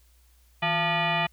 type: tone with frequency modulation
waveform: sine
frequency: 880 Hz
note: A5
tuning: in tune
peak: -22 dBFS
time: 0.62-1.27 s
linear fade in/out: 10 ms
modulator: 521 Hz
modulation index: 4.1
effects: added 60 Hz sine -57 dBFS peak until 1.32 s + white hiss -65 dBFS RMS until 1.32 s